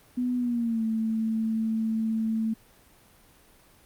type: tone with pitch glide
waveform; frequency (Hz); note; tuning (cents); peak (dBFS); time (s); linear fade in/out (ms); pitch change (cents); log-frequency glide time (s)
sine; 248 to 222.2; B3 to A3; +7 to +17; -24; 0.17-2.54; 10; -190; 0.37-0.84
effects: pink hiss -57 dBFS RMS until 3.85 s + Opus 32 kbps